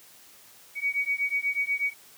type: beating tone pair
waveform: sine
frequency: 2250 / 2258.2 Hz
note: C#7 / C#7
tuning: +25 / +32 cents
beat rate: 8.2 Hz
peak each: -28 / -28 dBFS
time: 0.75-1.94 s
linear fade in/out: 50 ms
effects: white hiss -53 dBFS RMS until 2.17 s + high-pass 80 Hz 12 dB/octave